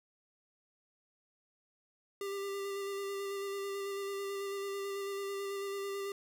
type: tone with vibrato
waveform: square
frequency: 396.6 Hz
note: G4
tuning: 20 cents sharp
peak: -37 dBFS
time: 2.21-6.12 s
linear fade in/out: 2 ms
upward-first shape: square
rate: 9.1 Hz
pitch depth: 13 cents each way
effects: none